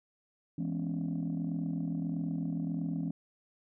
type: chord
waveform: sine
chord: C# minor seventh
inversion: first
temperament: just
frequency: 166.31 / 207.9 / 249.5 / 277.2 Hz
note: E3 / G#3 / B3 / C#4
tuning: +16 / +2 / +18 / 0 cents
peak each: -33 / -38 / -38 / -36 dBFS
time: 0.58-3.11 s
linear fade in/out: 5 ms
effects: tanh soft clip ceiling -26 dBFS